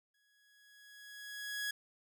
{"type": "tone with exponential growth", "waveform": "sawtooth", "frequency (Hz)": 1670, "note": "G#6", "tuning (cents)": 9, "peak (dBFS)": -31, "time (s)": [0.14, 1.71], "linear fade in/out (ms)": 5, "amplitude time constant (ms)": 340, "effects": []}